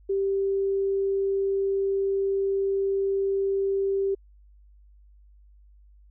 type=tone; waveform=sine; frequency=391.7 Hz; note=G4; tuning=1 cent flat; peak=-22 dBFS; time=0.09-4.15 s; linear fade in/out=10 ms; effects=added 50 Hz sine -51 dBFS peak until 6.1 s